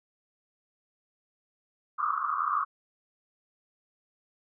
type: band-pass noise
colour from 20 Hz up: white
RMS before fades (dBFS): -29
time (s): 1.98-2.65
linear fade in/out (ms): 20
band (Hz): 1100 to 1300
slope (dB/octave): 96
effects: none